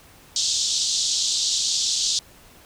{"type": "band-pass noise", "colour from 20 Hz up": "pink", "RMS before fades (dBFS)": -23, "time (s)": [0.36, 2.19], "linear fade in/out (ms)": 2, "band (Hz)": [3500, 7500], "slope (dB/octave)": 48, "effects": ["pink hiss -50 dBFS RMS until 2.65 s"]}